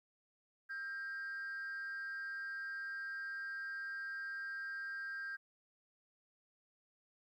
sine tone with amplitude modulation, 1594 Hz, G6, 28 cents sharp, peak -36 dBFS, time 0.69-5.37 s, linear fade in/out 20 ms, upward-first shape sine, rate 280 Hz, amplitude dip 55%, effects tanh soft clip ceiling -38 dBFS + 13-bit

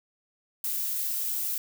violet noise, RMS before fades -30 dBFS, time 0.64-1.58 s, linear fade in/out 2 ms, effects none

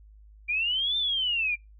sine linear two-way sweep, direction up then down, 2349 to 3596 to 2349 Hz, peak -24 dBFS, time 0.48-1.56 s, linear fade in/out 20 ms, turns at 0.97 s, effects noise-tail reverb RT60 0.2 s tail -24 dB re dry + added 52 Hz sine -49 dBFS peak until 1.79 s

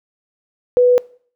sine tone, 493.9 Hz, B4, in tune, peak -8 dBFS, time 0.77-0.98 s, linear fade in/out 0 ms, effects noise-tail reverb RT60 0.5 s tail -23 dB re dry

